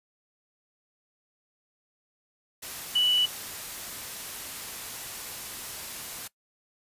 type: tone in noise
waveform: sine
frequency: 2960 Hz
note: F#7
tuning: in tune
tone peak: -20 dBFS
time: 2.95-3.26 s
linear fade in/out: 10 ms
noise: white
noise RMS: -38 dBFS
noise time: 2.62-6.28 s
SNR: +15 dB
effects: noise-tail reverb RT60 0.1 s tail -20 dB re dry + resampled to 32000 Hz